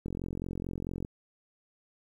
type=click train; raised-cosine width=3 ms; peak=-23 dBFS; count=45; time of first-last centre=0.06-1.049 s; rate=44.5 Hz; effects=10-bit